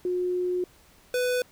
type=tone pair in turn; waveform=sine / square; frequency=360.6 / 497.6 Hz; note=F#4 / B4; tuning=-45 / +13 cents; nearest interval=tritone; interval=558 cents; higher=second; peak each=-24 dBFS; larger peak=neither; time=0.05-0.64 / 1.14-1.42 s; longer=first; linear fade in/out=2 ms; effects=pink hiss -57 dBFS RMS until 1.51 s